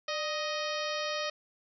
harmonic tone with a mistuned harmonic, 624 Hz, D#5, 5 cents sharp, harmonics 1 / 2 / 3 / 4 / 5 / 6 / 7 / 8 / 9, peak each -35 / -38 / -40 / -41 / -42 / -43 / -43 / -44 / -45 dBFS, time 0.08-1.3 s, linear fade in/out 5 ms, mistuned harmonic 1, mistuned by -73 cents, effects none

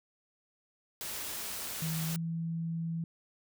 white noise, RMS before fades -39 dBFS, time 1.01-2.16 s, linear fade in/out 0 ms
sine tone with pitch glide, 160.8 to 165.32 Hz, E3 to E3, -43 to +5 cents, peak -32 dBFS, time 1.82-3.04 s, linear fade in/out 2 ms, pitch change +48 cents, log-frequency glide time 2.06-2.14 s
effects none

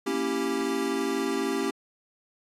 square chord, A# diminished seventh, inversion none, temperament equal, 233.1 / 277.2 / 329.6 / 392 Hz, A#3 / C#4 / E4 / G4, 0 / 0 / 0 / 0 cents, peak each -35 / -31 / -34 / -30 dBFS, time 0.06-1.71 s, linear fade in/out 10 ms, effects low-pass 11000 Hz 12 dB/octave + AAC 64 kbps

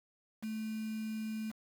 sine tone with quantisation, 218.5 Hz, A3, 12 cents flat, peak -36 dBFS, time 0.42-1.52 s, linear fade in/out 20 ms, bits 8, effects none

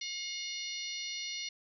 harmonic tone with a mistuned harmonic, 718 Hz, F5, 48 cents sharp, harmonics 3 / 4 / 5 / 6 / 7 / 8, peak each -43 / -45 / -45 / -42 / -49 / -43 dBFS, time 0.01-1.49 s, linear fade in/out 5 ms, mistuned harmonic 7, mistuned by -22 cents, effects none

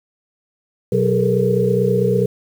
sine tone cluster, 124.1 / 186.4 / 409.9 / 445.3 / 474.4 Hz, B2 / F#3 / G#4 / A4 / A#4, +9 / +13 / -23 / +21 / +30 cents, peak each -20 dBFS, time 0.92-2.26 s, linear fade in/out 5 ms, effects 7-bit

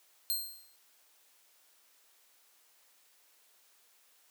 5% pulse tone with exponential decay, 4186 Hz, C8, in tune, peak -21 dBFS, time 0.3-0.76 s, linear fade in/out 0 ms, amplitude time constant 100 ms, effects white hiss -66 dBFS RMS until 4.3 s + high-pass 400 Hz 12 dB/octave

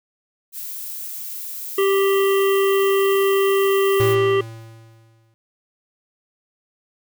violet noise, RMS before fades -31 dBFS, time 0.52-4.16 s, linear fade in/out 50 ms
harmonic tone, 392 Hz, G4, in tune, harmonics 1 / 3 / 5 / 7 / 8, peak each -15 / -25 / -29 / -32 / -33 dBFS, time 1.78-4.41 s, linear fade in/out 5 ms
square tone with exponential decay, 112.9 Hz, A2, 45 cents sharp, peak -19 dBFS, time 4-5.34 s, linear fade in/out 0 ms, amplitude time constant 290 ms
effects none

